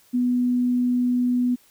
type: tone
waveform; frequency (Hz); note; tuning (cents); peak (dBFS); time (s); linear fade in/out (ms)
sine; 246.9; B3; 0; -18; 0.13-1.56; 20
effects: white hiss -57 dBFS RMS until 1.7 s